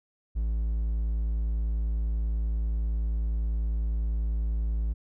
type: tone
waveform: triangle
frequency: 55.1 Hz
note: A1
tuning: 3 cents sharp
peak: -23 dBFS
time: 0.35-4.94 s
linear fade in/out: 20 ms
effects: none